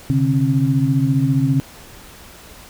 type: tone cluster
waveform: sine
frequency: 131.7 / 146.6 / 268.4 Hz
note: C3 / D3 / C4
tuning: +12 / -3 / +44 cents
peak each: -18 dBFS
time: 0.1-1.6 s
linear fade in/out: 0 ms
effects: pink hiss -41 dBFS RMS until 2.69 s